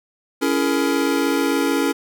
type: chord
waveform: square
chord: A# half-diminished seventh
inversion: first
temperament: just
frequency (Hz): 279.7 / 335.6 / 419.5 / 466.2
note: C#4 / E4 / G#4 / A#4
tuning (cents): +16 / +31 / +17 / 0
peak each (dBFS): -21 / -24 / -26 / -26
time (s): 0.41-1.93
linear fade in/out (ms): 20
effects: none